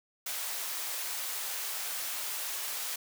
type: high-pass noise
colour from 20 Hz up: white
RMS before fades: -36 dBFS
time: 0.26-2.96 s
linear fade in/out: 5 ms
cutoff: 600 Hz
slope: 12 dB/octave
effects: none